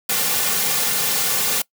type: noise with comb filter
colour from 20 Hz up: white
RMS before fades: -20 dBFS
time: 0.09-1.62 s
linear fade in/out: 5 ms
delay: 3.1 ms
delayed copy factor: -0.7
effects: noise-tail reverb RT60 0.1 s tail -23 dB re dry + high-pass 150 Hz 12 dB/octave